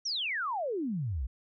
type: exponential sweep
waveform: sine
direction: down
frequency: 5920 to 54.4 Hz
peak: -30 dBFS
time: 0.05-1.27 s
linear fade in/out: 10 ms
effects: none